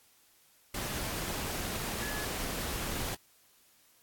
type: tone in noise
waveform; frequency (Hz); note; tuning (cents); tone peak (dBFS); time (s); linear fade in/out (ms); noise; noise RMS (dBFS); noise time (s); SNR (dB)
sine; 1700; G#6; +40; -39; 2.02-2.25; 5; pink; -36; 0.74-3.15; -6
effects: white hiss -64 dBFS RMS until 4.02 s + AAC 64 kbps